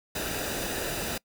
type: noise with comb filter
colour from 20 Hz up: pink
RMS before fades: -32 dBFS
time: 0.15-1.18 s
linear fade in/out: 5 ms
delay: 0.92 ms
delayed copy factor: -0.55
effects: noise-tail reverb RT60 0.1 s tail -24 dB re dry